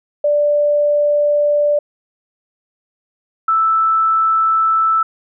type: tone pair in turn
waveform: sine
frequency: 587.3 / 1318.4 Hz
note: D5 / E6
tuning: 0 / 0 cents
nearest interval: octave + major second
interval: 1400 cents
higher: second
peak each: -11 dBFS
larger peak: neither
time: 0.24-1.79 / 3.48-5.03 s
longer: neither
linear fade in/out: 5 ms
effects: none